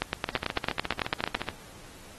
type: two click trains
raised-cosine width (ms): 0.3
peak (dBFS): -9 / -14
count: 13 / 18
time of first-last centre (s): 0.02-1.35 / 0.29-1.487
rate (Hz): 9.02 / 14.2
effects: pink hiss -50 dBFS RMS until 2.18 s + AAC 32 kbps